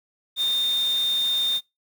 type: tone in noise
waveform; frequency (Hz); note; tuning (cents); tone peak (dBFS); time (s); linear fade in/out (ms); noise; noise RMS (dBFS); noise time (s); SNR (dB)
sine; 3638; A#7; -43; -20; 0.36-1.61; 50; white; -37; 0.36-1.61; +14
effects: noise-tail reverb RT60 0.2 s tail -22 dB re dry